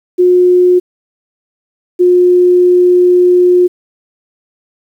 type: tone pair in turn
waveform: sine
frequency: 360.2 / 358.4 Hz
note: F#4 / F4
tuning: -46 / +45 cents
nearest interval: unison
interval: 9 cents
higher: first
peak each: -4 dBFS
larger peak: neither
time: 0.18-0.8 / 1.99-3.68 s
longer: second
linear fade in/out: 20 ms
effects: 7-bit